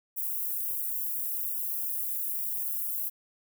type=high-pass noise; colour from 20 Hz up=white; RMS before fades=-32 dBFS; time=0.16-3.1 s; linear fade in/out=20 ms; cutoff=12000 Hz; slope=24 dB/octave; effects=none